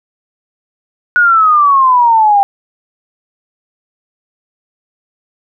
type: exponential sweep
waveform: sine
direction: down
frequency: 1469 to 787 Hz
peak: -5 dBFS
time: 1.16-2.43 s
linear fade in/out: 0 ms
effects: none